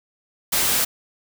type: noise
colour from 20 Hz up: white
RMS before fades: -20 dBFS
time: 0.52-0.85 s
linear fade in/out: 10 ms
effects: none